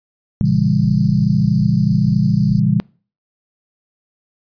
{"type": "chord", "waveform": "sine", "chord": "A# diminished seventh", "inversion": "none", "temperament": "just", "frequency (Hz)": [116.54, 139.85, 167.82, 201.4], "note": ["A#2", "C#3", "E3", "G3"], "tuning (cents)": [0, 16, 31, 47], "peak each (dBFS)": [-19, -17, -17, -17], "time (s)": [0.41, 2.8], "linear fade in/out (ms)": 0}
{"type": "band-stop noise", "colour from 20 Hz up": "pink", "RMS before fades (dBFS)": -32, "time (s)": [0.45, 2.6], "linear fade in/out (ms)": 5, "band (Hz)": [150, 4500], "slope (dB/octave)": 96}
{"effects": ["noise-tail reverb RT60 0.4 s tail -25 dB re dry", "resampled to 11025 Hz"]}